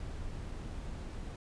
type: noise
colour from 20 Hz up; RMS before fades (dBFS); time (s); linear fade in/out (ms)
brown; -41; 0-1.36; 2
effects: resampled to 22050 Hz